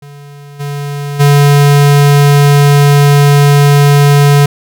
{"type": "tone with level steps", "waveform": "square", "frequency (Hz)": 143.4, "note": "D3", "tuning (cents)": -41, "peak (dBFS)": [-30, -17, -4], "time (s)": [0.02, 4.46], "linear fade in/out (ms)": 5, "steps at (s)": [0.59, 1.19], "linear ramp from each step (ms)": 20, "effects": []}